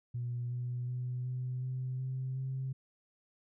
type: tone with pitch steps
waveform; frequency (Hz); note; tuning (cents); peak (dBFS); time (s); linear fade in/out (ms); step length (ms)
sine; 121.2 / 122.96 / 124.75 / 126.57 / 128.41 / 130.27 / 132.17; B2 / B2 / B2 / B2 / C3 / C3 / C3; -32 / -7 / +18 / +43 / -32 / -7 / +18; -33; 0.14-2.73; 10; 370
effects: tanh soft clip ceiling -29 dBFS